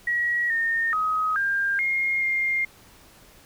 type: tone with pitch steps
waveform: sine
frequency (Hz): 1913 / 1831 / 1263 / 1599 / 2137 / 2117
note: A#6 / A#6 / D#6 / G6 / C7 / C7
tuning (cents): +44 / -32 / +26 / +34 / +36 / +20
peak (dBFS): -21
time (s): 0.07-2.65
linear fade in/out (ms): 5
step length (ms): 430
effects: pink hiss -52 dBFS RMS until 3.45 s